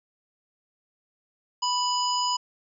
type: harmonic tone with a mistuned harmonic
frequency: 987.8 Hz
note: B5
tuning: in tune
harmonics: 1 / 3 / 5 / 7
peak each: -25 / -32 / -29 / -34 dBFS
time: 1.62-2.37 s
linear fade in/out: 10 ms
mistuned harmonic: 5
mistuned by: +19 cents
effects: none